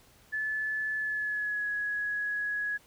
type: tone with pitch glide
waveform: sine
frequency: 1732 to 1674.9 Hz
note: A6 to G#6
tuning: -28 to +14 cents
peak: -29 dBFS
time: 0.32-2.78 s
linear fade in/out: 20 ms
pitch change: -58 cents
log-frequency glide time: 0.96-1.68 s
effects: pink hiss -60 dBFS RMS until 2.86 s